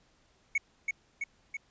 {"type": "tone with echo", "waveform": "triangle", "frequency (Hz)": 2217, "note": "C#7", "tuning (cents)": 0, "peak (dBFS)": -23, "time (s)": [0.55, 0.58], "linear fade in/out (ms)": 5, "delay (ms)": 330, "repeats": 3, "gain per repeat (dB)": -3, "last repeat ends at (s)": 1.57, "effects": ["pink hiss -67 dBFS RMS until 1.7 s", "resampled to 16000 Hz"]}